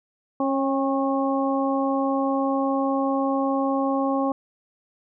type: harmonic tone with a mistuned harmonic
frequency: 272.5 Hz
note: C#4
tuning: 29 cents flat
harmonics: 1 / 2 / 3 / 4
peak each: -23 / -26 / -28 / -29 dBFS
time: 0.4-4.32 s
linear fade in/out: 2 ms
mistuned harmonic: 3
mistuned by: -24 cents
effects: none